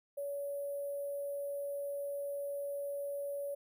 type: tone with sample-and-hold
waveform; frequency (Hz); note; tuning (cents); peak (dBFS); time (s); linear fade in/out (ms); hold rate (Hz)
sine; 566; C#5; +36; -36; 0.17-3.55; 10; 11025
effects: none